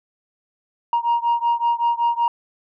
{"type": "beating tone pair", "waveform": "sine", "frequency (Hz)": [939, 944.3], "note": ["A#5", "A#5"], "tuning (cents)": [12, 22], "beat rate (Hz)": 5.3, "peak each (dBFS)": [-18, -19], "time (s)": [0.93, 2.28], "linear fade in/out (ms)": 2, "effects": ["tanh soft clip ceiling -13 dBFS"]}